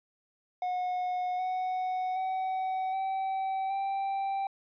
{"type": "tone with pitch steps", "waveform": "triangle", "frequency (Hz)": [727, 740.6, 754.4, 768.5, 782.8], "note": ["F#5", "F#5", "F#5", "G5", "G5"], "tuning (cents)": [-31, 1, 33, -35, -3], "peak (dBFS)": -27, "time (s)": [0.62, 4.47], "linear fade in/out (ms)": 2, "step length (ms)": 770, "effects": ["resampled to 11025 Hz"]}